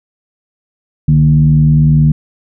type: tone with frequency modulation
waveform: sine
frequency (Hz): 149.9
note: D3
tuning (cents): +36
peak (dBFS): -5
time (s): 1.08-2.12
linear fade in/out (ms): 5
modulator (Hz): 82.4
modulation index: 0.61
effects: none